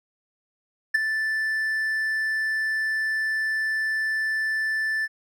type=tone with ADSR envelope; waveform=triangle; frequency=1760 Hz; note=A6; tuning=in tune; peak=-12 dBFS; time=0.94-5.08 s; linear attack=11 ms; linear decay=13 ms; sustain=-9 dB; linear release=37 ms; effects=none